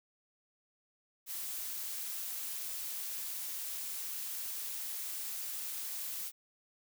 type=noise; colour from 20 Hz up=blue; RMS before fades=-40 dBFS; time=1.26-6.32 s; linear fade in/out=50 ms; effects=none